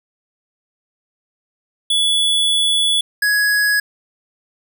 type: tone pair in turn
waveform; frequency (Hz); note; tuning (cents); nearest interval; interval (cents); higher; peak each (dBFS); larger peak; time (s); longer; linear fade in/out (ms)
square; 3420 / 1671.9; A7 / G#6; -50 / +11; octave; 1239; first; -14; neither; 1.9-3.01 / 3.22-3.8; first; 5
effects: none